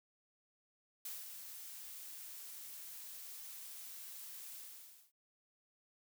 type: noise with ADSR envelope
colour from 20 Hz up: blue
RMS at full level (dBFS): -44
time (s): 1.05-5.12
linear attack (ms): 4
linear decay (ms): 190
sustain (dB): -6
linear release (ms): 560
effects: none